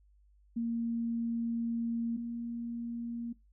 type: tone pair in turn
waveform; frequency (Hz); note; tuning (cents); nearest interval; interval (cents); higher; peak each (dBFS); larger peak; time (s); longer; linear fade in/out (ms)
sine; 232.1 / 234.8; A#3 / A#3; -7 / +13; unison; 20; second; -30 / -35; first; 0.56-2.17 / 2.17-3.33; first; 10
effects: noise-tail reverb RT60 0.2 s tail -20 dB re dry + added 50 Hz sine -61 dBFS peak until 3.52 s